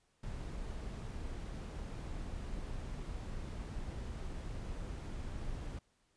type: noise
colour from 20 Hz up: brown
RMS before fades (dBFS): -42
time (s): 0.23-5.79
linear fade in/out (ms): 5
effects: pink hiss -75 dBFS RMS until 6.16 s + resampled to 22050 Hz